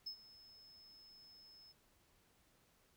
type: tone with ADSR envelope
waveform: triangle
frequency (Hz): 5200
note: E8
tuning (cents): -24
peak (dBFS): -40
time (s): 0.06-1.73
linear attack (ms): 10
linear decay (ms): 85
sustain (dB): -18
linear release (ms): 20
effects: pink hiss -73 dBFS RMS until 2.96 s